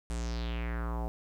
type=tone with low-pass filter sweep; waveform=square; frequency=58.27 Hz; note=A#1; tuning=in tune; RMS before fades=-34 dBFS; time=0.1-1.08 s; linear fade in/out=0 ms; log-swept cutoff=9200 to 720 Hz; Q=3.5; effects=10-bit